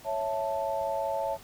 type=chord; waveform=sine; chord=A major; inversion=first; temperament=equal; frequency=554.4 / 659.3 / 880 Hz; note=C#5 / E5 / A5; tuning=0 / 0 / 0 cents; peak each=-32 dBFS; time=0.04-1.38 s; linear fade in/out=50 ms; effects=pink hiss -51 dBFS RMS until 1.43 s